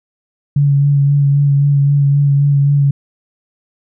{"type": "tone with vibrato", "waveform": "sine", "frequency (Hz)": 141.7, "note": "C#3", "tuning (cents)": 38, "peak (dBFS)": -8, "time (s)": [0.56, 2.91], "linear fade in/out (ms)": 5, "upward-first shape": "sine", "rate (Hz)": 3.8, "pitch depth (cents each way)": 20, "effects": []}